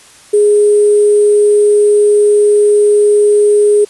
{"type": "tone with sample-and-hold", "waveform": "sine", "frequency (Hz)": 415.3, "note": "G#4", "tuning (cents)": 0, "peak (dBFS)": -5, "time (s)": [0.33, 3.85], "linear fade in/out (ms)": 10, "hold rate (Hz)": 8820, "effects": ["white hiss -40 dBFS RMS until 3.89 s", "resampled to 24000 Hz"]}